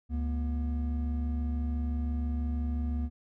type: tone pair together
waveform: triangle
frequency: 71.35 / 240 Hz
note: D2 / B3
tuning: -49 / -49 cents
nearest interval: octave + major sixth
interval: 2100 cents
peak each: -27 / -34 dBFS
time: 0.09-3.1 s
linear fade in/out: 50 ms
effects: none